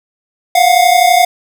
square tone pair together, 698.5 / 730.4 Hz, F5 / F#5, 0 / -23 cents, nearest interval minor second, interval 77 cents, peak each -10 dBFS, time 0.55-1.25 s, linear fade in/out 5 ms, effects none

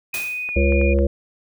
sine tone with pitch glide, 2489 to 2432 Hz, D#7 to D#7, 0 to -40 cents, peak -24 dBFS, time 0.13-0.94 s, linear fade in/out 10 ms, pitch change -40 cents, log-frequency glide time 0.48-0.55 s
white noise with exponential decay, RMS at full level -27 dBFS, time 0.14-0.55 s, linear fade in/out 1 ms, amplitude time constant 88 ms
clicks, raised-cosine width 0.5 ms, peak -22 dBFS, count 4, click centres 0.49 / 0.723 / 0.814 / 0.988 s
harmonic tone, 69.1 Hz, C#2, 5 cents flat, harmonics 1 / 3 / 5 / 7 / 8, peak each -16 / -24 / -23 / -24 / -23 dBFS, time 0.56-1.07 s, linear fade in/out 5 ms
effects none

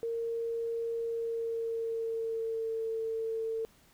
sine tone with pitch glide, 461.1 to 448.8 Hz, A#4 to A4, -19 to +34 cents, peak -31 dBFS, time 0.03-3.65 s, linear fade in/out 0 ms, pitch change -47 cents, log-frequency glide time 1.06-2.82 s, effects pink hiss -63 dBFS RMS until 3.93 s

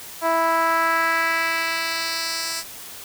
10% pulse tone with band-pass filter sweep, 329.2 Hz, E4, 2 cents flat, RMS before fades -22 dBFS, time 0.21-2.64 s, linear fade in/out 50 ms, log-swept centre 760 to 6900 Hz, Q 1.4, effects white hiss -38 dBFS RMS until 3.04 s

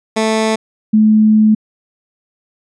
15% pulse / sine tone pair in turn, 220 / 215.7 Hz, A3 / A3, 0 / -34 cents, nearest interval unison, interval 34 cents, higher first, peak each -6 dBFS, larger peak neither, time 0.16-0.56 / 0.93-1.55 s, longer second, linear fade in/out 10 ms, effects resampled to 22050 Hz

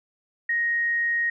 sine tone, 1873 Hz, A#6, 8 cents sharp, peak -21 dBFS, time 0.49-1.3 s, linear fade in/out 5 ms, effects none

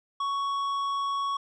sine tone with tanh clipping, 1114 Hz, C#6, 8 cents sharp, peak -28 dBFS, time 0.2-1.37 s, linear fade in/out 5 ms, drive 9 dB, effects none

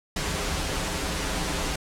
pink noise with comb filter, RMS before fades -28 dBFS, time 0.16-1.76 s, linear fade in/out 5 ms, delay 8.5 ms, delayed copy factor -0.75, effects low-pass 9000 Hz 12 dB/octave

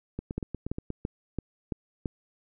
two click trains, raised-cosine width 3 ms, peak -20 / -17 dBFS, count 7 / 6, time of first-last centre 0.19-0.903 / 0.38-2.058 s, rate 8.41 / 2.98 Hz, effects none

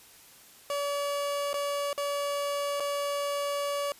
30% pulse tone with dropouts, 571 Hz, D5, 49 cents flat, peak -26 dBFS, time 0.7-3.92 s, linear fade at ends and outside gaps 1 ms, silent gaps 1.531-1.541 / 1.93-1.978 / 2.799-2.804 s, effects white hiss -54 dBFS RMS until 3.99 s + resampled to 32000 Hz

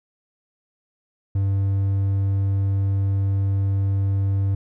triangle tone, 98 Hz, G2, in tune, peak -16 dBFS, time 1.35-4.55 s, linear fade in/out 5 ms, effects none

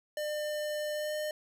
square tone with pitch glide, 601 to 607.6 Hz, D5 to D#5, +40 to -41 cents, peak -33 dBFS, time 0.17-1.31 s, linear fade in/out 2 ms, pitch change +19 cents, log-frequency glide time 0.93-1.14 s, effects none

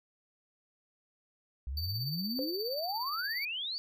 sine exponential sweep, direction up, 61.2 to 4678 Hz, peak -34 dBFS, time 1.67-3.78 s, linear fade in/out 0 ms
square tone with tremolo, 4579 Hz, D8, 45 cents flat, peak -34 dBFS, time 1.77-3.45 s, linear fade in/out 2 ms, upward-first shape triangle, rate 17 Hz, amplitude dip 65%
sine tone with exponential decay, 518 Hz, C5, 17 cents flat, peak -31 dBFS, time 2.39-2.63 s, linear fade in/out 0 ms, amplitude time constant 52 ms
effects none

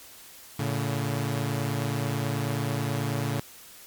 sawtooth tone pair together, 112.5 / 141.74 Hz, A2 / C#3, +39 / +39 cents, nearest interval major third, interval 400 cents, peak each -25 / -25 dBFS, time 0.59-3.4 s, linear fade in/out 5 ms, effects white hiss -48 dBFS RMS until 3.86 s + MP3 96 kbps

